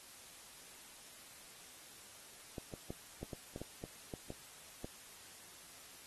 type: clicks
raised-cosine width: 2 ms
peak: -30 dBFS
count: 11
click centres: 2.582 / 2.738 / 2.905 / 3.23 / 3.332 / 3.561 / 3.616 / 3.839 / 4.138 / 4.304 / 4.845 s
effects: white hiss -56 dBFS RMS until 6.06 s + AAC 32 kbps